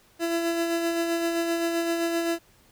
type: tone with tremolo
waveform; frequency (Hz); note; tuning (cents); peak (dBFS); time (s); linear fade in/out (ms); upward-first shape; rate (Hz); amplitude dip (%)
30% pulse; 335.9; E4; +33; -20; 0.19-2.39; 50; sine; 7.7; 35
effects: pink hiss -59 dBFS RMS until 2.71 s